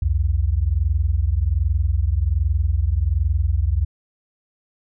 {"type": "tone pair together", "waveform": "sine", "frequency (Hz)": [63.53, 84.8], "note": ["B1", "E2"], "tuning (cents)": [50, 50], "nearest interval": "perfect fourth", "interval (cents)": 500, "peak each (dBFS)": -19, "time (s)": [0.02, 3.85], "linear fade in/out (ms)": 5, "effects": []}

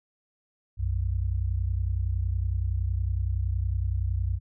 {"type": "tone pair together", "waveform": "sine", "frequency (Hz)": [61.72, 92.5], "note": ["B1", "F#2"], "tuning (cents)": [0, 0], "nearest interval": "perfect fifth", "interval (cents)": 700, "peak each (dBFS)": -27, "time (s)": [0.77, 4.4], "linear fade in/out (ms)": 50, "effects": []}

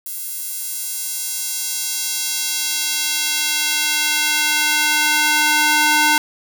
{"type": "tone with high-pass filter sweep", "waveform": "square", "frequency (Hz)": 301.5, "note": "D4", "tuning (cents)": 46, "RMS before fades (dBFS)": -19, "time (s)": [0.06, 6.18], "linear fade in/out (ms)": 2, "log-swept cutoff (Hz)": [12000, 1000], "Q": 0.78, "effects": []}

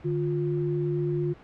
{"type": "tone pair together", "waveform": "sine", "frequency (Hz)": [148.48, 352.4], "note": ["D3", "F4"], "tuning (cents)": [19, 16], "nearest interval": "octave + minor third", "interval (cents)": 1497, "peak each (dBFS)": [-27, -27], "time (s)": [0.04, 1.34], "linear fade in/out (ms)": 20, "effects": ["pink hiss -50 dBFS RMS until 1.43 s", "low-pass 2000 Hz 12 dB/octave"]}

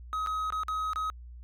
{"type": "tone with dropouts", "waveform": "triangle", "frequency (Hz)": 1268, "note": "D#6", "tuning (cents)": 32, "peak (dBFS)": -27, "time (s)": [0.13, 1.1], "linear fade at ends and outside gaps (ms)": 0, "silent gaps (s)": [[0.263, 0.271], [0.503, 0.524], [0.634, 0.683], [0.933, 0.959]], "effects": ["added 60 Hz sine -43 dBFS peak until 1.43 s"]}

